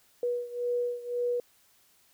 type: beating tone pair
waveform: sine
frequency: 484.7 / 486.6 Hz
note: B4 / B4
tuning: -32 / -26 cents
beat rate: 1.9 Hz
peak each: -30 / -33 dBFS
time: 0.23-1.4 s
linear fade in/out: 2 ms
effects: white hiss -64 dBFS RMS until 2.13 s